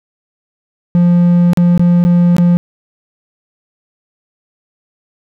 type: tone with dropouts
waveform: triangle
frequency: 174.61 Hz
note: F3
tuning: in tune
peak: -4 dBFS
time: 0.95-2.57 s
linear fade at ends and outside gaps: 0 ms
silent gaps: 1.533-1.573 / 1.777-1.795 / 2.04-2.05 / 2.366-2.383 s
effects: none